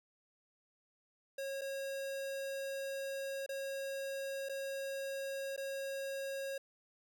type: tone with dropouts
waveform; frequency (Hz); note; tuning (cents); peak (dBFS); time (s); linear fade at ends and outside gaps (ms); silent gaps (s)
square; 545; C#5; -29; -39; 1.38-6.58; 5; 1.612-1.616 / 3.463-3.49 / 4.488-4.494 / 5.564-5.576
effects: none